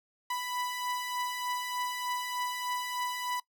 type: beating tone pair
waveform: sawtooth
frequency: 987.8 / 991.1 Hz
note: B5 / B5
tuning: 0 / +6 cents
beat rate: 3.3 Hz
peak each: -36 / -30 dBFS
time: 0.3-3.4 s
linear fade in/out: 5 ms
effects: noise-tail reverb RT60 0.1 s tail -21 dB re dry